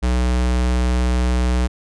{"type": "tone", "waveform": "square", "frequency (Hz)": 61.74, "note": "B1", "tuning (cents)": 0, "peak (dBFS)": -16, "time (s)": [0.02, 1.68], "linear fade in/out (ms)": 20, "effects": ["resampled to 22050 Hz"]}